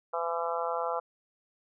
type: harmonic tone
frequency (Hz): 168.4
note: E3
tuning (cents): +37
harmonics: 3 / 4 / 5 / 6 / 7 / 8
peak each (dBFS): -34 / -35 / -36 / -37 / -37 / -38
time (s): 0.13-1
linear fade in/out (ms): 10
effects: none